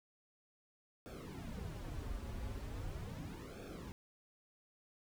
brown noise with flanger, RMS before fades -45 dBFS, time 1.06-3.92 s, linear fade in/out 0 ms, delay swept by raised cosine 1 to 6.6 ms, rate 0.39 Hz, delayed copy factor -0.9, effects none

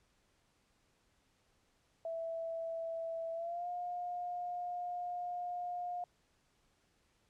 sine tone with pitch glide, 659.3 to 710.7 Hz, E5 to F5, 0 to +30 cents, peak -37 dBFS, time 2.05-6.04 s, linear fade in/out 2 ms, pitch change +130 cents, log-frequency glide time 3.33-3.68 s, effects pink hiss -74 dBFS RMS until 7.29 s + low-pass 9000 Hz 12 dB/octave

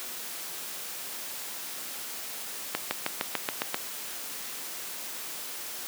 accelerating click train, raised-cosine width 0.3 ms, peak -10 dBFS, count 8, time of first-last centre 2.75-3.744 s, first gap 160 ms, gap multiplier 0.96, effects white hiss -38 dBFS RMS until 5.87 s + high-pass 200 Hz 12 dB/octave

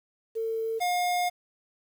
sine / square tone pair in turn, 449.5 / 713.5 Hz, A4 / F5, +37 / +37 cents, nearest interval minor sixth, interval 800 cents, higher second, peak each -27 / -25 dBFS, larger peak second, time 0.35-0.8 / 0.8-1.3 s, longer second, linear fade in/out 20 ms, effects 9-bit

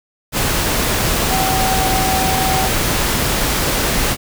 sine tone in noise, 760 Hz, F#5, 46 cents sharp, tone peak -18 dBFS, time 1.28-2.7 s, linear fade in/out 50 ms, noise pink, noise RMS -17 dBFS, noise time 0.32-4.17 s, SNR -4 dB, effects none

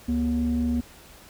sine tone pair together, 71.7 / 240.6 Hz, D2 / B3, -41 / -45 cents, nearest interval octave + major sixth, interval 2096 cents, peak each -26 / -21 dBFS, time 0.08-0.81 s, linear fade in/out 10 ms, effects tanh soft clip ceiling -18 dBFS + pink hiss -49 dBFS RMS until 1.29 s

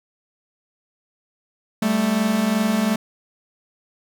45% pulse tone pair together, 197.3 / 220 Hz, G3 / A3, +11 / 0 cents, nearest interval major second, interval 189 cents, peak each -23 / -19 dBFS, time 1.82-2.96 s, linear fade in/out 5 ms, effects none

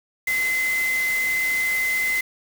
sine tone in noise, 2050 Hz, C7, 36 cents flat, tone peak -20 dBFS, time 0.27-2.21 s, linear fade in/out 5 ms, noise white, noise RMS -32 dBFS, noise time 0.27-2.21 s, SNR +9 dB, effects none

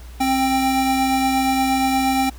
square tone pair together, 265.5 / 788 Hz, C4 / G5, +25 / +9 cents, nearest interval octave + perfect fifth, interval 1884 cents, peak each -20 dBFS, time 0.2-2.3 s, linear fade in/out 10 ms, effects added 60 Hz sine -35 dBFS peak until 2.38 s + pink hiss -47 dBFS RMS until 2.38 s

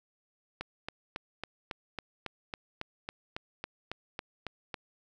click train, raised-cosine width 0.3 ms, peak -20 dBFS, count 16, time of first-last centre 0.61-4.742 s, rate 3.63 Hz, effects none

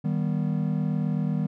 triangle chord, Eb augmented, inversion none, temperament just, 155.56 / 194.45 / 243.1 Hz, Eb3 / G3 / B3, 0 / -14 / -27 cents, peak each -24 / -26 / -29 dBFS, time 0.04-1.47 s, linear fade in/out 10 ms, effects none

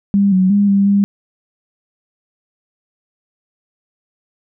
sine tone with pitch steps, 199.7 / 186.5 / 202.7 / 198.3 / 200.5 Hz, G3 / F#3 / G#3 / G3 / G3, +32 / +14 / -42 / +20 / +39 cents, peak -9 dBFS, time 0.14-1.04 s, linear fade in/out 0 ms, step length 180 ms, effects none

